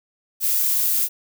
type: noise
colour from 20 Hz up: violet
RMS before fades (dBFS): -20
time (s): 0.4-1.09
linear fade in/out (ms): 50
effects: none